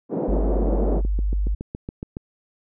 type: band-pass noise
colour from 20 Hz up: white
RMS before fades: -25 dBFS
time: 0.09-1.02 s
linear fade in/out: 50 ms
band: 170 to 550 Hz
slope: 24 dB/octave
type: tone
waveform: sine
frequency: 50 Hz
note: G1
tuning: 35 cents sharp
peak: -19 dBFS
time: 0.28-1.55 s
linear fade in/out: 10 ms
type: click train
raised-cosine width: 3 ms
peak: -17 dBFS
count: 9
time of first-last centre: 1.05-2.169 s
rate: 7.15 Hz
effects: none